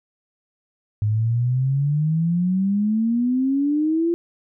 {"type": "exponential sweep", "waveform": "sine", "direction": "up", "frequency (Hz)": [103.8, 344.9], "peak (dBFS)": -17, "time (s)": [1.02, 4.14], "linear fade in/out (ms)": 0, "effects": []}